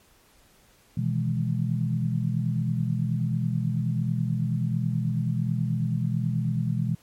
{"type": "chord", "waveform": "sine", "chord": "E major seventh", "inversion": "second", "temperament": "equal", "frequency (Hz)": [123.47, 155.56, 164.81, 207.7], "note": ["B2", "D#3", "E3", "G#3"], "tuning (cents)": [0, 0, 0, 0], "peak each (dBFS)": [-26, -32, -28, -31], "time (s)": [0.97, 6.95], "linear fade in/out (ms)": 5, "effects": ["pink hiss -59 dBFS RMS until 7.02 s", "MP3 64 kbps"]}